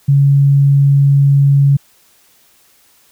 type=tone; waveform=sine; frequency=140 Hz; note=C#3; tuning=18 cents sharp; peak=-6 dBFS; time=0.08-1.77 s; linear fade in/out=10 ms; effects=white hiss -51 dBFS RMS until 3.11 s